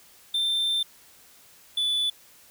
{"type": "tone pair in turn", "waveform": "triangle", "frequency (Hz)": [3571, 3473], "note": ["A7", "A7"], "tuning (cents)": [25, -23], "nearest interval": "unison", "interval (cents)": 48, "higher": "first", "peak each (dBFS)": -21, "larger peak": "neither", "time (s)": [[0.34, 0.83], [1.77, 2.1]], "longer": "first", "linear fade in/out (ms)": 5, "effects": ["white hiss -54 dBFS RMS until 2.5 s"]}